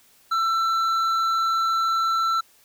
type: tone with hard clipping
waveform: triangle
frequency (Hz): 1337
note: E6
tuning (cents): +24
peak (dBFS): -21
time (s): 0.31-2.41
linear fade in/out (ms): 10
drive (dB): 10
effects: white hiss -57 dBFS RMS until 2.64 s